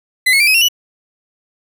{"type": "tone with pitch steps", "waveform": "35% pulse", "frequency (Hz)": [2025, 2183, 2353, 2537, 2734, 2948], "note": ["B6", "C#7", "D7", "D#7", "F7", "F#7"], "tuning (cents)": [43, -27, 3, 33, -37, -7], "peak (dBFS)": -7, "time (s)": [0.26, 0.686], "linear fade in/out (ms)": 10, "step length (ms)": 71, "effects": []}